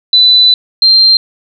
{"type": "tone pair in turn", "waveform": "sine", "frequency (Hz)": [3992, 4164], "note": ["B7", "C8"], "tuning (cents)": [18, -9], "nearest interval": "minor second", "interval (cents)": 73, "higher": "second", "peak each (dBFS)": -3, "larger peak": "neither", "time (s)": [[0.13, 0.54], [0.82, 1.17]], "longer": "first", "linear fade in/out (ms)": 2, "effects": []}